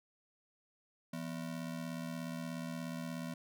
square ring-modulated tone, 207.7 Hz, G#3, in tune, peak -37 dBFS, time 1.13-3.34 s, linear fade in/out 5 ms, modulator 38.4 Hz, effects none

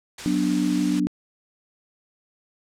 white noise, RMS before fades -34 dBFS, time 0.18-1 s, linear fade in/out 5 ms
sine chord, B minor, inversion second, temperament equal, 185 / 246.9 / 293.7 Hz, F#3 / B3 / D4, 0 / 0 / 0 cents, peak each -25 / -25 / -22 dBFS, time 0.26-1.07 s, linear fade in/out 0 ms
effects low-pass 7000 Hz 12 dB/octave

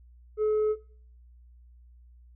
sine tone with tanh clipping, 428.2 Hz, A4, 47 cents flat, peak -23 dBFS, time 0.37-0.76 s, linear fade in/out 50 ms, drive 2 dB, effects noise-tail reverb RT60 0.5 s tail -18 dB re dry + added 60 Hz sine -51 dBFS peak until 2.35 s

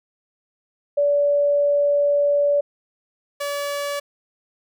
sine / sawtooth tone pair in turn, 576 / 572.7 Hz, D5 / D5, -34 / -44 cents, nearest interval unison, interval 10 cents, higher first, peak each -15 / -20 dBFS, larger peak first, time 0.97-2.61 / 3.4-4 s, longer first, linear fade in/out 10 ms, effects none

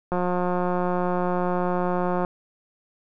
click train, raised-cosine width 1 ms, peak -12 dBFS, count 382, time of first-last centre 0.12-2.248 s, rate 179 Hz, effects none

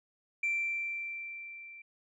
sine tone with level ramp, 2349 Hz, D7, in tune, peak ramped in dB -26 to -47 dBFS, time 0.43-1.82 s, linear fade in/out 5 ms, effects tanh soft clip ceiling -25 dBFS

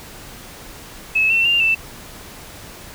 sine tone with pitch steps, 2591 / 2696 / 2791 / 2658 Hz, E7 / E7 / F7 / E7, -30 / +38 / -2 / +14 cents, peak -13 dBFS, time 1.15-1.75 s, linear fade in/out 10 ms, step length 150 ms, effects pink hiss -38 dBFS RMS until 2.94 s

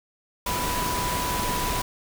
sine tone in noise, 988 Hz, B5, in tune, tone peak -28 dBFS, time 0.46-1.82 s, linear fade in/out 5 ms, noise pink, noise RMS -28 dBFS, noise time 0.46-1.82 s, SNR -3 dB, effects none

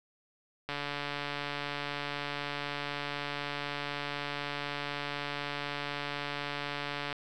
click train, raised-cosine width 0.3 ms, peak -19 dBFS, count 928, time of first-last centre 0.69-7.127 s, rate 144 Hz, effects none

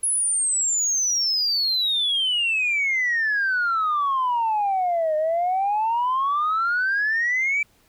sine exponential two-way sweep, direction down then up, 10630 to 609 to 2340 Hz, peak -18 dBFS, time 0.03-7.63 s, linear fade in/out 5 ms, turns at 5.16 s, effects tanh soft clip ceiling -16 dBFS + pink hiss -60 dBFS RMS until 7.88 s

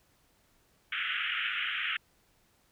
white band-pass noise, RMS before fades -33 dBFS, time 0.92-1.97 s, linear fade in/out 5 ms, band 1300 to 3200 Hz, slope 96 dB/octave, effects pink hiss -68 dBFS RMS until 2.71 s

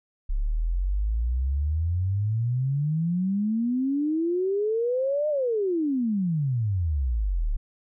sine exponential two-way sweep, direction up then down, 33.55 to 614 to 33.55 Hz, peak -22 dBFS, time 0.29-7.57 s, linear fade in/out 10 ms, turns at 5.29 s, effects none

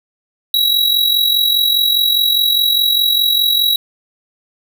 square tone with amplitude modulation, 3878 Hz, B7, 32 cents flat, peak -9 dBFS, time 0.54-3.76 s, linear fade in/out 2 ms, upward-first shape sine, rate 44.9 Hz, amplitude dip 60%, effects none

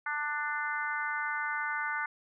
harmonic tone, 296.2 Hz, D4, 15 cents sharp, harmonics 3 / 4 / 5 / 6 / 7, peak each -38 / -38 / -34 / -39 / -39 dBFS, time 0.06-2.06 s, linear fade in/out 5 ms, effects none

